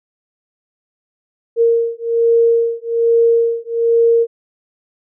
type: beating tone pair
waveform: sine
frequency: 462.8 / 464 Hz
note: A#4 / A#4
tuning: -13 / -8 cents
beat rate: 1.2 Hz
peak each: -14 dBFS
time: 1.56-4.27 s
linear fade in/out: 50 ms
effects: none